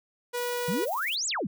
sawtooth tone, 486.1 Hz, B4, 28 cents flat, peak -25 dBFS, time 0.33-0.86 s, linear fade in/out 20 ms
violet noise with tremolo, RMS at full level -38 dBFS, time 0.37-1.16 s, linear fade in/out 5 ms, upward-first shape triangle, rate 20 Hz, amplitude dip 65%
sine exponential two-way sweep, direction up then down, 151.7 to 8120 to 151.7 Hz, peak -27 dBFS, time 0.68-1.47 s, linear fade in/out 5 ms, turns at 1.27 s
effects none

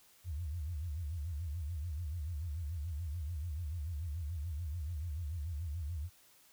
sine tone with vibrato, 79.6 Hz, D#2, 40 cents sharp, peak -36 dBFS, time 0.24-6.1 s, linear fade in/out 50 ms, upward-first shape sine, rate 6.9 Hz, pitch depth 210 cents each way, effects white hiss -64 dBFS RMS until 6.52 s

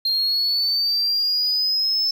sine linear sweep, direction up, 4186 to 5274 Hz, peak -16 dBFS, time 0.05-2.11 s, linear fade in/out 5 ms, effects tanh soft clip ceiling -16 dBFS + 8-bit

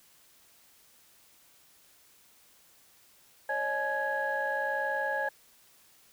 sine tone cluster, 548 / 609 / 848 / 1662 Hz, C#5 / D#5 / G#5 / G#6, -20 / -37 / +36 / +1 cents, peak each -34 / -37 / -33 / -31 dBFS, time 3.49-5.29 s, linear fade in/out 5 ms, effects tanh soft clip ceiling -20 dBFS + white hiss -61 dBFS RMS until 6.12 s

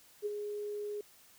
sine tone with ADSR envelope, 415.3 Hz, G#4, in tune, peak -30 dBFS, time 0.22-1.01 s, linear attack 38 ms, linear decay 27 ms, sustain -6 dB, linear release 3 ms, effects white hiss -61 dBFS RMS until 1.38 s

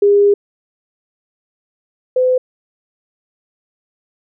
sine tone pair in turn, 406 / 508.7 Hz, G#4 / C5, -39 / -49 cents, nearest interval major third, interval 390 cents, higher second, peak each -7 / -10 dBFS, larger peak first, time 0.02-0.34 / 2.16-2.38 s, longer first, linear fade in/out 5 ms, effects none

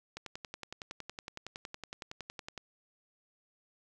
click train, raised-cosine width 0.2 ms, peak -24 dBFS, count 27, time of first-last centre 0.17-2.577 s, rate 10.8 Hz, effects none

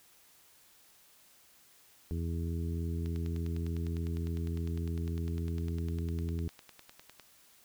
harmonic tone, 83.4 Hz, E2, 21 cents sharp, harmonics 1 / 2 / 3 / 4 / 5, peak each -33 / -39 / -43 / -45 / -47 dBFS, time 2.11-6.48 s, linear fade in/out 0 ms
click train, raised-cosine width 0.2 ms, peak -32 dBFS, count 42, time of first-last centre 3.06-7.197 s, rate 9.91 Hz
effects white hiss -62 dBFS RMS until 7.64 s

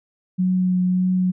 sine tone with vibrato, 183.1 Hz, F#3, 18 cents flat, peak -16 dBFS, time 0.38-1.32 s, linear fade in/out 20 ms, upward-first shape triangle, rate 1.7 Hz, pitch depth 14 cents each way, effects none

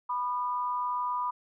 sine tone pair together, 987.8 / 1215.1 Hz, B5 / D#6, 0 / -41 cents, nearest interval major third, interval 359 cents, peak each -29 / -34 dBFS, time 0.09-1.31 s, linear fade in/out 10 ms, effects none

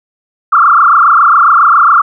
sine tone with frequency modulation, 1265 Hz, D#6, 28 cents sharp, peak -3 dBFS, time 0.52-2.02 s, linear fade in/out 10 ms, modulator 27.3 Hz, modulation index 5.2, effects none

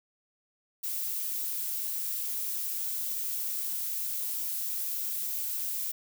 violet noise, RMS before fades -33 dBFS, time 0.83-5.92 s, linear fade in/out 10 ms, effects none

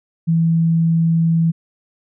sine tone, 164.81 Hz, E3, in tune, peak -12 dBFS, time 0.27-1.52 s, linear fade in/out 20 ms, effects none

